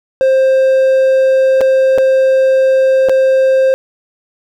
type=tone with dropouts; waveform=triangle; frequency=528 Hz; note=C5; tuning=16 cents sharp; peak=-5 dBFS; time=0.21-3.74 s; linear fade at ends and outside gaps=0 ms; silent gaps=1.608-1.613 / 1.978-1.984 / 3.087-3.095 s; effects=none